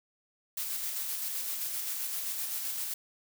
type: noise with tremolo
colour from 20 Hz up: blue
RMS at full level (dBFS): -34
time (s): 0.57-2.94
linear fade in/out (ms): 5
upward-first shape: square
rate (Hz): 7.7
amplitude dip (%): 25
effects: none